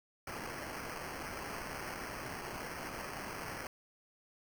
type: noise with sample-and-hold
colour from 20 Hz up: white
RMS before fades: -43 dBFS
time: 0.27-3.67 s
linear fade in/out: 2 ms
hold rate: 3675 Hz
effects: none